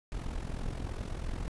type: noise with amplitude modulation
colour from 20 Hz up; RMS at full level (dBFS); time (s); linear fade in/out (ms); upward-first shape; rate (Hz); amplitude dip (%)
brown; -33; 0.12-1.48; 0; sine; 42.9; 70
effects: resampled to 24000 Hz